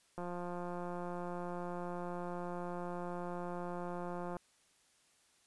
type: click train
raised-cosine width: 1 ms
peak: -29 dBFS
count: 738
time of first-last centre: 0.18-4.367 s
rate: 176 Hz
effects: white hiss -70 dBFS RMS until 5.46 s + resampled to 24000 Hz